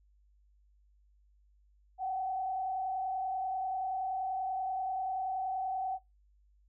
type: tone with frequency modulation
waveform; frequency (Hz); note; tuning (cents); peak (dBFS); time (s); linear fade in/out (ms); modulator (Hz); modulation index
sine; 757; F#5; +39; -32; 1.98-5.99; 50; 30.4; 0.7
effects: noise-tail reverb RT60 0.2 s tail -22 dB re dry + added 50 Hz sine -63 dBFS peak until 6.68 s